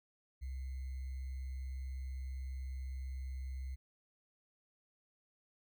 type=tone with sample-and-hold; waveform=sine; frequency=65.41 Hz; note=C2; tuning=in tune; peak=-39 dBFS; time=0.41-3.76 s; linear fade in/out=20 ms; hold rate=2100 Hz; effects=none